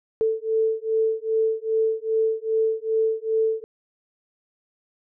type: beating tone pair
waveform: sine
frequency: 441.9 / 444.4 Hz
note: A4 / A4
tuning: +7 / +17 cents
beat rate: 2.5 Hz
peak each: -23 dBFS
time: 0.21-3.64 s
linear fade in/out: 0 ms
effects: none